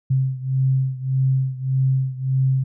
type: beating tone pair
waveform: sine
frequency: 131.7 / 133.4 Hz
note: C3 / C3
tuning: +12 / +34 cents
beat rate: 1.7 Hz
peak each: -19 / -22 dBFS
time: 0.1-2.64 s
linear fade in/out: 10 ms
effects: none